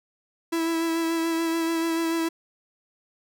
45% pulse tone with vibrato, 329.6 Hz, E4, in tune, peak -23 dBFS, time 0.52-2.29 s, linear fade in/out 10 ms, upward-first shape sine, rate 6.9 Hz, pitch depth 18 cents each way, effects none

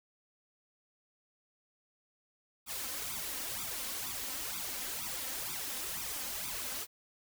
white noise with flanger, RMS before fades -39 dBFS, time 2.66-6.87 s, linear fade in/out 50 ms, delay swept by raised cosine 0.82 to 3.92 ms, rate 2.1 Hz, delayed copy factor +0.9, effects none

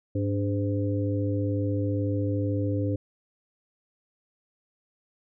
harmonic tone with a mistuned harmonic, 102.2 Hz, G#2, 27 cents flat, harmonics 1 / 3 / 4 / 5, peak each -26 / -29 / -37 / -33 dBFS, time 0.15-2.96 s, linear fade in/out 5 ms, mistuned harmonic 3, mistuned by -80 cents, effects none

